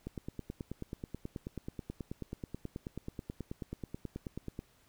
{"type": "click train", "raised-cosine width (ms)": 3, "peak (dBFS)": -26, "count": 43, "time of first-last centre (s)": [0.07, 4.591], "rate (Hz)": 9.29, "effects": ["pink hiss -67 dBFS RMS until 4.88 s"]}